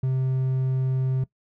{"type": "tone", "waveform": "triangle", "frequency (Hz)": 130.81, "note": "C3", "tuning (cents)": 0, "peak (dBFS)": -19, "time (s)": [0.03, 1.24], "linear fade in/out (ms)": 5, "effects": ["noise-tail reverb RT60 0.1 s tail -19 dB re dry"]}